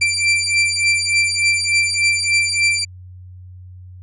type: beating tone pair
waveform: sawtooth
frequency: 2349 / 2352.4 Hz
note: D7 / D7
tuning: 0 / +2 cents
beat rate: 3.4 Hz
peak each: -14 dBFS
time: 0.01-2.85 s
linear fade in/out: 10 ms
effects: added 91 Hz sine -35 dBFS peak until 4.02 s + resampled to 24000 Hz